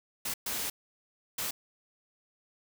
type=noise bursts at uneven times; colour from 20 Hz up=white; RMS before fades=-34 dBFS; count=3; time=0.25-0.34 / 0.46-0.7 / 1.38-1.51 s; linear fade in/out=5 ms; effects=none